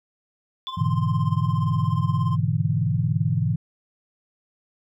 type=tone with exponential decay; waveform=sine; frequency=3472 Hz; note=A7; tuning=24 cents flat; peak=-27 dBFS; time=0.67-0.85 s; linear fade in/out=0 ms; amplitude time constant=37 ms
type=tone with tremolo; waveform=triangle; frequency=1046.5 Hz; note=C6; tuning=in tune; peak=-25 dBFS; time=0.67-2.37 s; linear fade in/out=20 ms; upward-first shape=triangle; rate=17 Hz; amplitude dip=85%
type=chord; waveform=sine; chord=E dominant seventh; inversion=first; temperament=equal; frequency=103.83 / 123.47 / 146.83 / 164.81 Hz; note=G#2 / B2 / D3 / E3; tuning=0 / 0 / 0 / 0 cents; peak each=-25 dBFS; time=0.77-3.56 s; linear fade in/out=10 ms
effects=none